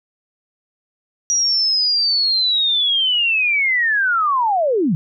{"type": "linear sweep", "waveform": "sine", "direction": "down", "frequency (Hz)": [5790, 141.8], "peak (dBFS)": -14, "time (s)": [1.3, 4.95], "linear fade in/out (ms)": 0, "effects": []}